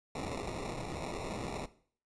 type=noise with sample-and-hold; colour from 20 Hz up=white; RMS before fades=-39 dBFS; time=0.15-1.66 s; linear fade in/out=5 ms; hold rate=1575 Hz; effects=noise-tail reverb RT60 0.5 s tail -17 dB re dry + resampled to 22050 Hz